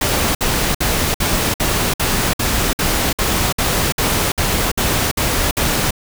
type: noise bursts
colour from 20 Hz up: pink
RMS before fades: -17 dBFS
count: 15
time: 0.01-5.908 s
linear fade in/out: 5 ms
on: 340 ms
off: 57 ms
effects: none